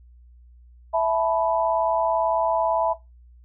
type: chord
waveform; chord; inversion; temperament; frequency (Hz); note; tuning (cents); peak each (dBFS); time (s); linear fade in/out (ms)
sine; E suspended fourth; none; equal with one note detuned; 659.3 / 869.9 / 987.8; E5 / A5 / B5; 0 / -20 / 0; -20 / -25 / -25; 0.93-2.94; 20
effects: noise-tail reverb RT60 0.2 s tail -17 dB re dry + added 60 Hz sine -47 dBFS peak until 3.44 s